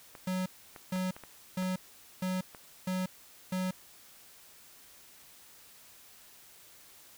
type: clicks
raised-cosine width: 0.5 ms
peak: -31 dBFS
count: 7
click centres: 0.152 / 0.762 / 0.96 / 1.165 / 1.237 / 1.625 / 2.548 s
type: tone bursts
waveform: square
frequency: 185 Hz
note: F#3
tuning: in tune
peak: -31 dBFS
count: 6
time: 0.27-3.71 s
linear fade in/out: 5 ms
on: 190 ms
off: 460 ms
effects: white hiss -56 dBFS RMS until 7.17 s